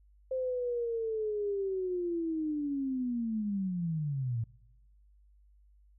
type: linear sweep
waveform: sine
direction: down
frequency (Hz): 523.3 to 110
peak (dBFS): -30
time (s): 0.31-4.44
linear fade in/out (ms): 5
effects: noise-tail reverb RT60 1.0 s tail -22 dB re dry + added 50 Hz sine -59 dBFS peak until 5.98 s